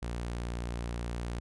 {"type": "tone", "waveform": "sawtooth", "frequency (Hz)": 59, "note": "A#1", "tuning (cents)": 22, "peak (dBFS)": -30, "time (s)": [0.02, 1.4], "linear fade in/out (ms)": 10, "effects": ["resampled to 24000 Hz"]}